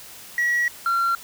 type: tone pair in turn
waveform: sine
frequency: 1921 / 1371 Hz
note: B6 / F6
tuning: -48 / -32 cents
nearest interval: tritone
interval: 584 cents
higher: first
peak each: -16 dBFS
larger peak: neither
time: 0.38-0.68 / 0.86-1.15 s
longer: first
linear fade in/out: 2 ms
effects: tanh soft clip ceiling -17 dBFS + white hiss -42 dBFS RMS until 1.23 s